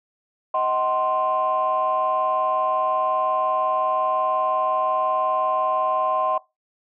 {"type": "chord", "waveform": "sine", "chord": "C diminished", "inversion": "first", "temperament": "just", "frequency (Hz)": [627.9, 753.5, 1046.5], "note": ["Eb5", "Gb5", "C6"], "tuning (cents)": [16, 31, 0], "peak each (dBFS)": [-24, -25, -21], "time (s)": [0.54, 6.38], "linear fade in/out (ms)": 5, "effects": ["noise-tail reverb RT60 0.2 s tail -19 dB re dry", "tanh soft clip ceiling -12 dBFS"]}